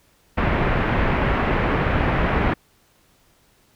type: low-pass noise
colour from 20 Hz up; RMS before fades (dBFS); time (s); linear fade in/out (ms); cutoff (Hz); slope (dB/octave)
pink; -20; 0.37-2.54; 10; 2300; 24
effects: pink hiss -59 dBFS RMS until 3.75 s